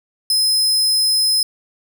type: tone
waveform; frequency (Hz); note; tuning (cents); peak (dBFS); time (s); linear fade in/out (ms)
sawtooth; 5100; D#8; +42; -11; 0.3-1.43; 2
effects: none